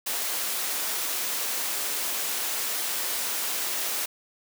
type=high-pass noise; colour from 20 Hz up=white; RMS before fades=-29 dBFS; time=0.06-4.06 s; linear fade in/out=10 ms; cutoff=320 Hz; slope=12 dB/octave; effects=none